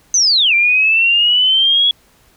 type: linear two-way sweep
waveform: sine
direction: down then up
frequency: 6272 to 2349 to 3370 Hz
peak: -9 dBFS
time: 0.14-1.91 s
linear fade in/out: 2 ms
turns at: 0.54 s
effects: pink hiss -52 dBFS RMS until 2.36 s